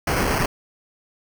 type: noise with sample-and-hold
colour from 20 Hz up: pink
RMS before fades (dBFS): -21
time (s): 0.07-0.46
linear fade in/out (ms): 5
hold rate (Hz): 3675
effects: none